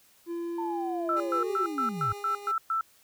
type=tone with pitch glide; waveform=triangle; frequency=340.5 to 384.4 Hz; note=F4 to G4; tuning=-44 to -34 cents; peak=-29 dBFS; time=0.26-1.66 s; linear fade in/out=50 ms; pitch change=+210 cents; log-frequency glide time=1.37-1.51 s
type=linear sweep; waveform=sine; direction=down; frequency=914 to 92.5 Hz; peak=-32 dBFS; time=0.58-2.13 s; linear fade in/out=5 ms
type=tone bursts; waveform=sine; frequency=1327 Hz; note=E6; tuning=11 cents sharp; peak=-25 dBFS; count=8; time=1.09-2.81 s; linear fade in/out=2 ms; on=110 ms; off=120 ms
type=tone with tremolo; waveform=25% pulse; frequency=407.2 Hz; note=G#4; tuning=34 cents flat; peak=-34 dBFS; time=1.16-2.52 s; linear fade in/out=10 ms; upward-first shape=triangle; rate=6.2 Hz; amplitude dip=40%
effects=white hiss -61 dBFS RMS until 3.03 s